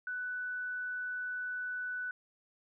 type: tone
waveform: sine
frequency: 1490 Hz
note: F#6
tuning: 12 cents sharp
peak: -35 dBFS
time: 0.07-2.11 s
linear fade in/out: 2 ms
effects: none